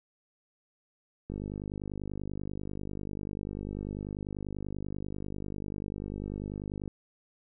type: click train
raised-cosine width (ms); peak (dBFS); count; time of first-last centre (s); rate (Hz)
3; -24; 281; 1.3-6.878; 50.2
effects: none